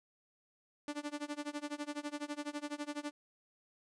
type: tone with tremolo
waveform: sawtooth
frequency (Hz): 293.7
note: D4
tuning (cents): 0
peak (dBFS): -32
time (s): 0.88-3.11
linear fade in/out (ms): 0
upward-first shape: sine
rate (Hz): 12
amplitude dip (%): 95
effects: resampled to 22050 Hz